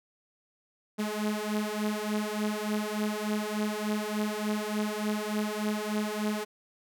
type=beating tone pair; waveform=sawtooth; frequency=210 / 213.4 Hz; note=G#3 / G#3; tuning=+19 / +47 cents; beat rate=3.4 Hz; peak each=-28 dBFS; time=0.98-6.45 s; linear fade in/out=20 ms; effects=none